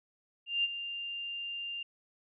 sine tone with ADSR envelope, 2794 Hz, F7, in tune, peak -25 dBFS, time 0.46-1.83 s, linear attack 180 ms, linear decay 29 ms, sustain -11 dB, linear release 5 ms, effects none

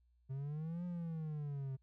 triangle exponential two-way sweep, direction up then down, 131 to 178.6 to 131 Hz, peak -37 dBFS, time 0.29-1.77 s, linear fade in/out 20 ms, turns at 0.85 s, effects added 60 Hz sine -69 dBFS peak until 1.82 s

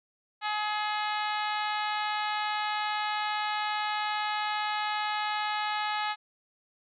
harmonic tone, 422.4 Hz, G#4, 29 cents sharp, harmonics 2 / 3 / 4 / 5 / 6 / 7 / 8 / 9 / 10, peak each -31 / -35 / -37 / -39 / -41 / -42 / -43 / -44 / -45 dBFS, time 0.41-6.16 s, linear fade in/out 50 ms, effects none

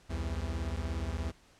45% pulse beating tone pair, 65.41 / 82.41 Hz, C2 / E2, 0 / 0 cents, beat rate 17 Hz, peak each -36 / -35 dBFS, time 0.09-1.32 s, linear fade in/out 20 ms, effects pink hiss -62 dBFS RMS until 1.59 s + low-pass 8000 Hz 12 dB/octave

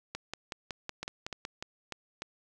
two click trains, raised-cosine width 0.2 ms, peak -19 / -20 dBFS, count 8 / 5, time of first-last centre 0.15-1.451 / 1.03-2.22 s, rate 5.38 / 3.36 Hz, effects none

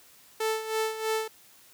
sawtooth tone with tremolo, 440 Hz, A4, in tune, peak -21 dBFS, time 0.4-1.28 s, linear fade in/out 5 ms, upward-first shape sine, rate 3.1 Hz, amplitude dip 70%, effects white hiss -56 dBFS RMS until 1.73 s + high-pass 60 Hz 12 dB/octave

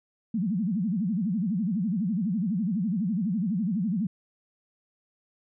sine tone with vibrato, 198.2 Hz, G3, 19 cents sharp, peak -24 dBFS, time 0.34-4.07 s, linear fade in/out 5 ms, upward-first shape sine, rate 12 Hz, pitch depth 280 cents each way, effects none

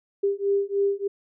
sine beating tone pair, 397.3 / 400.6 Hz, G4 / G4, +23 / +38 cents, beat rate 3.3 Hz, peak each -24 dBFS, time 0.23-1.08 s, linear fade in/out 10 ms, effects none

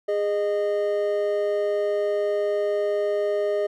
triangle tone pair together, 410.9 / 615 Hz, G#4 / D#5, -18 / -20 cents, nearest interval perfect fifth, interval 698 cents, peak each -22 dBFS, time 0.08-3.67 s, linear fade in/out 10 ms, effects none

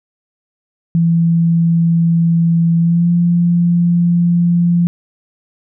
sine tone with pitch glide, 167.3 to 172.7 Hz, E3 to F3, +26 to -19 cents, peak -9 dBFS, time 0.95-4.87 s, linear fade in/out 0 ms, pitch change +55 cents, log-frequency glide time 2.79-3.1 s, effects none

